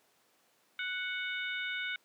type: harmonic tone with a mistuned harmonic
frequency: 740 Hz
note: F#5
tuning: in tune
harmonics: 2 / 3 / 4 / 5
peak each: -37 / -38 / -44 / -43 dBFS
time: 0.79-1.96 s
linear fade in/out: 2 ms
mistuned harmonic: 5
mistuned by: -20 cents
effects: pink hiss -69 dBFS RMS until 2.04 s + high-pass 300 Hz 12 dB/octave